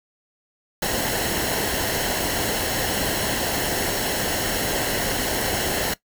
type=noise with comb filter; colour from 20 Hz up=pink; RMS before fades=-24 dBFS; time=0.82-5.94 s; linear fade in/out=5 ms; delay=0.83 ms; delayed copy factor=-0.55; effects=noise-tail reverb RT60 0.1 s tail -18 dB re dry